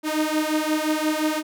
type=beating tone pair; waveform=sawtooth; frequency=305.9 / 311.6 Hz; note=D#4 / D#4; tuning=-29 / +3 cents; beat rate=5.7 Hz; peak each=-20 dBFS; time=0.03-1.43 s; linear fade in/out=50 ms; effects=none